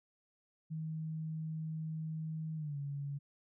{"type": "tone with pitch glide", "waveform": "sine", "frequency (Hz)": [158.3, 141.85], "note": ["D#3", "C#3"], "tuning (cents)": [30, 40], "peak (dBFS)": -37, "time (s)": [0.7, 3.19], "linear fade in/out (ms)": 20, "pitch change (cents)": -190, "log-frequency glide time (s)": [2.56, 2.77], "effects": []}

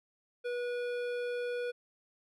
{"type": "tone with hard clipping", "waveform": "sine", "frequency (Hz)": 486.5, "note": "B4", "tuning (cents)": -26, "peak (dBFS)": -35, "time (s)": [0.44, 1.72], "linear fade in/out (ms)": 20, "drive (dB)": 13, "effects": []}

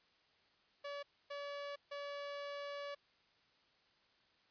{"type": "tone bursts at uneven times", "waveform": "sawtooth", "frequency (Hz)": 571, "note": "D5", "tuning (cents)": -49, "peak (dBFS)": -39, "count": 3, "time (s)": [[0.84, 1.03], [1.3, 1.76], [1.91, 2.95]], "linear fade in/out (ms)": 10, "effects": ["white hiss -72 dBFS RMS until 4.5 s", "resampled to 11025 Hz"]}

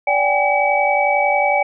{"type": "tone cluster", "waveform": "sine", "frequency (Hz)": [579, 772, 823, 2283], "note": ["D5", "G5", "G#5", "D7"], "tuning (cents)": [-25, -27, -16, -50], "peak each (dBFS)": -19, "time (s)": [0.07, 1.63], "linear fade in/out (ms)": 5, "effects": []}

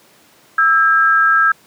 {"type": "tone pair together", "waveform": "sine", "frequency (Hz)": [1318.5, 1615.2], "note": ["E6", "G#6"], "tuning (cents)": [0, -49], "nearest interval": "major third", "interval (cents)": 351, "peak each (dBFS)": -12, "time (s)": [0.58, 1.52], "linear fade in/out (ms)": 5, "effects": ["pink hiss -49 dBFS RMS until 1.66 s", "high-pass 200 Hz 12 dB/octave"]}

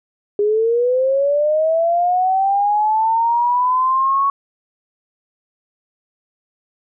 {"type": "linear sweep", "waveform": "sine", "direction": "up", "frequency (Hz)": [406.8, 1116], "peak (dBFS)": -13, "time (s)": [0.39, 4.3], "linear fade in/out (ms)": 2, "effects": []}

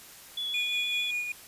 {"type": "tone with vibrato", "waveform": "sine", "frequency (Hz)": 3400, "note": "G#7", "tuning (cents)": 40, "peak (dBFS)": -30, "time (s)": [0.37, 1.11], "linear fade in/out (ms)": 5, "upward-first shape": "square", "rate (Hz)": 6.4, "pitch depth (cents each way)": 12}
{"type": "tone with tremolo", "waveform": "triangle", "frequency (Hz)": 2445, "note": "D#7", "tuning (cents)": -31, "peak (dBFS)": -26, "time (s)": [0.54, 1.32], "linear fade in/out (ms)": 2, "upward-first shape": "sine", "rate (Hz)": 5.2, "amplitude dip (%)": 45}
{"effects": ["white hiss -49 dBFS RMS until 1.47 s", "resampled to 32000 Hz"]}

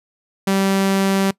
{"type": "tone", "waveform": "sawtooth", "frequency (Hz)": 194.3, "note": "G3", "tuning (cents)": -15, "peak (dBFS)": -11, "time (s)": [0.47, 1.31], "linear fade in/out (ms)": 5, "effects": ["noise-tail reverb RT60 0.1 s tail -22 dB re dry", "resampled to 32000 Hz"]}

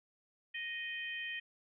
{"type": "harmonic tone", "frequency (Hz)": 622.3, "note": "D#5", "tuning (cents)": 0, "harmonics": [3, 4, 5], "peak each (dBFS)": [-41, -43, -45], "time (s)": [0.54, 1.4], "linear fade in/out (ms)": 10, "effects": []}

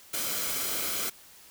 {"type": "noise with comb filter", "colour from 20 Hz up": "white", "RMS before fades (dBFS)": -31, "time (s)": [0.13, 1.1], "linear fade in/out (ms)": 10, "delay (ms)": 1.1, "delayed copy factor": -0.5, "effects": ["white hiss -53 dBFS RMS until 1.5 s"]}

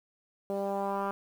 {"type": "tone with low-pass filter sweep", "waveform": "10% pulse", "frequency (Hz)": 197.9, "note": "G3", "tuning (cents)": 17, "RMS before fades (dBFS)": -32, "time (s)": [0.5, 1.11], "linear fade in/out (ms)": 0, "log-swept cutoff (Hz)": [540, 1300], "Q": 2.1, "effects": ["9-bit"]}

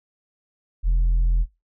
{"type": "tone", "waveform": "sine", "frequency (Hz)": 42.26, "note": "E1", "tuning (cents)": 44, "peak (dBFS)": -13, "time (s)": [0.83, 1.46], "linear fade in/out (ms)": 50, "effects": ["noise-tail reverb RT60 0.2 s tail -19 dB re dry", "tanh soft clip ceiling -15 dBFS"]}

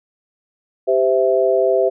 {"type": "chord", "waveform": "sine", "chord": "C major", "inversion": "second", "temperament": "equal with one note detuned", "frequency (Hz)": [392, 515.7, 659.3], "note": ["G4", "C5", "E5"], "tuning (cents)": [0, -25, 0], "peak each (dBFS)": -17, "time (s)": [0.87, 1.9], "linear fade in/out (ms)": 20, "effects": []}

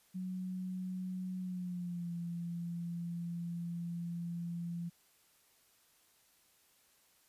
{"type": "tone with pitch glide", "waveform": "sine", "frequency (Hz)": [184.5, 171.15], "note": ["F#3", "F3"], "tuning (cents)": [-5, -35], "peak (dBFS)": -37, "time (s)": [0.14, 4.9], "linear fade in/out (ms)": 20, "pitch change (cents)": -130, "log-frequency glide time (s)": [1.39, 2.12], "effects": ["white hiss -69 dBFS RMS until 7.28 s", "resampled to 32000 Hz"]}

